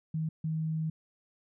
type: tone bursts at uneven times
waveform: sine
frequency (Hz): 158.6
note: D#3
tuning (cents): +33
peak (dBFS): -29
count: 2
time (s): 0.14-0.29 / 0.44-0.9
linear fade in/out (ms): 5
effects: none